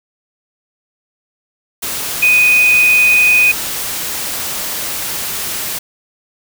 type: tone in noise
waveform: sine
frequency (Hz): 2489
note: D#7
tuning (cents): 0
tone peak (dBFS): -7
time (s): 2.22-3.52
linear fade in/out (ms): 10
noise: white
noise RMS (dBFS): -21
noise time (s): 1.82-5.79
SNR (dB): +11
effects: none